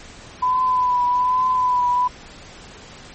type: tone with vibrato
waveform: sine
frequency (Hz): 1000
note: B5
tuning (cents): +21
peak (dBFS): -15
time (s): 0.42-2.08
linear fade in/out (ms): 10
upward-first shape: triangle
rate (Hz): 1.2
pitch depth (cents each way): 37
effects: pink hiss -41 dBFS RMS until 3.14 s + MP3 32 kbps